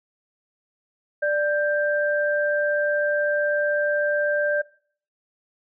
sine tone pair together, 589.8 / 1577 Hz, D5 / G6, +7 / +10 cents, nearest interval octave + perfect fourth, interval 1703 cents, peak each -21 / -24 dBFS, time 1.22-4.62 s, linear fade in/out 10 ms, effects noise-tail reverb RT60 0.5 s tail -21 dB re dry

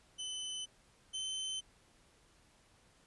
sawtooth tone pair in turn, 3030 / 3071 Hz, F#7 / G7, +40 / -36 cents, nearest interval unison, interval 24 cents, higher second, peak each -36 / -34 dBFS, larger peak second, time 0.18-0.66 / 1.13-1.61 s, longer neither, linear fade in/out 20 ms, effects pink hiss -67 dBFS RMS until 3.06 s + resampled to 24000 Hz

